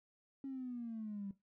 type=exponential sweep; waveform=triangle; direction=down; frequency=274.9 to 194.4 Hz; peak=-37 dBFS; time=0.44-1.31 s; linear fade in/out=2 ms; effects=noise-tail reverb RT60 0.2 s tail -20 dB re dry + tanh soft clip ceiling -39 dBFS